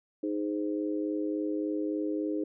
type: harmonic tone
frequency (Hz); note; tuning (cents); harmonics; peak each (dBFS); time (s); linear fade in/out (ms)
103.5; G#2; -5; 3 / 4 / 5; -30 / -35 / -38; 0.23-2.44; 5
effects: none